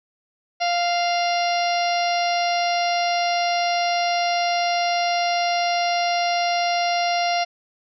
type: harmonic tone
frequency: 697 Hz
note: F5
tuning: 4 cents flat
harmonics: 1 / 2 / 3 / 4 / 5 / 6 / 7 / 8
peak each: -20 / -33 / -29 / -30 / -37 / -32 / -34 / -32 dBFS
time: 0.6-7.45 s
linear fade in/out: 20 ms
effects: none